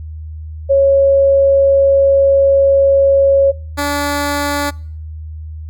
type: tone pair in turn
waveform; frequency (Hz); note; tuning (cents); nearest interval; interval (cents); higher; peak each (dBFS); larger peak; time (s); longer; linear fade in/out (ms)
sine / 10% pulse; 550 / 288; C#5 / D4; -14 / -34; major seventh; 1120; first; -7; neither; 0.69-3.52 / 3.77-4.71; first; 20
effects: noise-tail reverb RT60 0.6 s tail -26 dB re dry + added 78 Hz sine -25 dBFS peak until 5.69 s